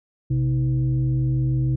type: tone with frequency modulation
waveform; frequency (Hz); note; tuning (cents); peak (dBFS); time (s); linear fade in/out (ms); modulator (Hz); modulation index
sine; 130; C3; -11; -18; 0.3-1.76; 10; 187; 0.51
effects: none